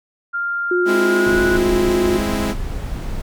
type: tone with pitch glide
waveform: sine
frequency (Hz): 1396.9 to 1466.3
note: F6 to F#6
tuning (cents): 0 to -16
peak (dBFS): -19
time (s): 0.33-1.58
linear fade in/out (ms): 20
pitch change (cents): +84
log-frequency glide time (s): 0.98-1.41
type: tone with vibrato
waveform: sine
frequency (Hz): 357.8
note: F4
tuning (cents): +42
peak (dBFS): -15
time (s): 0.71-2.18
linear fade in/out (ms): 5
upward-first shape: square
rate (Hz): 16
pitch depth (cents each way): 9
type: chord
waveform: sawtooth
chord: Ab augmented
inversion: none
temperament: equal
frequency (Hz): 207.7 / 261.6 / 329.6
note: Ab3 / C4 / E4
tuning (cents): 0 / 0 / 0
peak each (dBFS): -18 / -21 / -21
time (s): 0.85-2.55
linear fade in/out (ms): 50
type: noise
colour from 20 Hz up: brown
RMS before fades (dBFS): -25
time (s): 1.26-3.22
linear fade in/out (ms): 10
effects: none